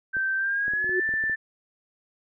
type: tone with pitch glide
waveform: sine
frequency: 1557 to 1768 Hz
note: G6 to A6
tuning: -12 to +8 cents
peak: -23 dBFS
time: 0.13-1.36 s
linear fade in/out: 20 ms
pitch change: +220 cents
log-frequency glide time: 0.37-1.01 s
type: clicks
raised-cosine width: 2 ms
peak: -28 dBFS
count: 9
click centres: 0.168 / 0.681 / 0.736 / 0.844 / 0.894 / 1.091 / 1.139 / 1.239 / 1.297 s
type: tone with exponential growth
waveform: sine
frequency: 367.9 Hz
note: F#4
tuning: 10 cents flat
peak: -21 dBFS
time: 0.7-1 s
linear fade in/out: 5 ms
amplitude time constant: 64 ms
effects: none